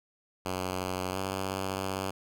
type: tone with pitch glide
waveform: 5% pulse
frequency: 92.5 to 95.54 Hz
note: F#2 to G2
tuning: 0 to -44 cents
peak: -20 dBFS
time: 0.45-2.11 s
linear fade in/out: 10 ms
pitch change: +56 cents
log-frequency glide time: 1.11-1.17 s
effects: none